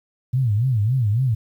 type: tone with vibrato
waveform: sine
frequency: 116.54 Hz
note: A#2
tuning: in tune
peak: -16 dBFS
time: 0.33-1.35 s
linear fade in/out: 10 ms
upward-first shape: sine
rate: 3.6 Hz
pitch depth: 240 cents each way
effects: 9-bit